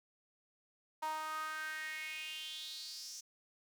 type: tone with high-pass filter sweep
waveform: sawtooth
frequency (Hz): 311.5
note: D#4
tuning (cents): +2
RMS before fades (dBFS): -43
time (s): 1.02-3.21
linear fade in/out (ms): 10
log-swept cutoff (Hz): 900 to 6000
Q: 5.7
effects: none